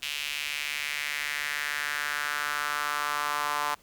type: tone with high-pass filter sweep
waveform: sawtooth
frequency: 146.83 Hz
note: D3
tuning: in tune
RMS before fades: -31 dBFS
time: 0.02-3.75 s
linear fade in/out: 10 ms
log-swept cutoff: 2800 to 1000 Hz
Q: 2.9
effects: pink hiss -59 dBFS RMS until 3.82 s